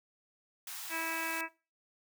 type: high-pass noise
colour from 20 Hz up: white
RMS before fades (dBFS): -43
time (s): 0.67-1.41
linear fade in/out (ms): 2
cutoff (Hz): 720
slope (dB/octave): 96
type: harmonic tone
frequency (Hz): 326.5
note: E4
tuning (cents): -17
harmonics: 1 / 2 / 3 / 4 / 5 / 6 / 7 / 8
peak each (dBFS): -44 / -46 / -42 / -46 / -40 / -44 / -43 / -41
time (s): 0.89-1.49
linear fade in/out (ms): 50
effects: noise-tail reverb RT60 0.3 s tail -18 dB re dry